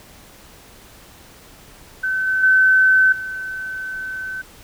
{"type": "tone with level steps", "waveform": "sine", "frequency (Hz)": 1527, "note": "G6", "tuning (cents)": -46, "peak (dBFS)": [-18, -16, -10, -25], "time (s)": [2.03, 4.42], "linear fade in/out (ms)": 10, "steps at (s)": [2.27, 2.43, 3.12], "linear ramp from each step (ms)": 5, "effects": ["pink hiss -45 dBFS RMS until 4.63 s"]}